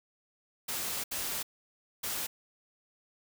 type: noise bursts at uneven times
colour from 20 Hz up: white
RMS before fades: -35 dBFS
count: 3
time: 0.68-1.04 / 1.11-1.43 / 2.03-2.27 s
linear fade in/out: 10 ms
effects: none